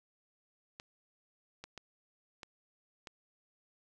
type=clicks; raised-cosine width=0.2 ms; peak=-28 dBFS; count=5; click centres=0.799 / 1.64 / 1.777 / 2.432 / 3.072 s; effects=none